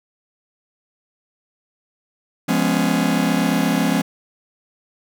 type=chord; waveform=45% pulse; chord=C# dominant seventh; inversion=first; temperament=just; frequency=173.24 / 207.9 / 249.5 / 277.2 Hz; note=E#3 / G#3 / B3 / C#4; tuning=-14 / +2 / +18 / 0 cents; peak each=-22 dBFS; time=2.48-4.02 s; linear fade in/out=10 ms; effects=none